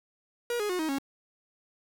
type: tone with pitch steps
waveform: 45% pulse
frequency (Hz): 478.3 / 416.4 / 362.5 / 315.6 / 274.7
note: A#4 / G#4 / F#4 / D#4 / C#4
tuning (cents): +44 / +5 / -35 / +25 / -16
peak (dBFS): -28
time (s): 0.5-0.985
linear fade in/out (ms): 2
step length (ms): 97
effects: 9-bit